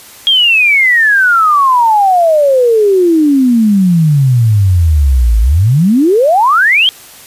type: exponential two-way sweep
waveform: sine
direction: down then up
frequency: 3289 to 53 to 3289 Hz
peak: -5 dBFS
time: 0.27-6.89 s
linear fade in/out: 0 ms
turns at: 5.4 s
effects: white hiss -35 dBFS RMS until 7.26 s + resampled to 32000 Hz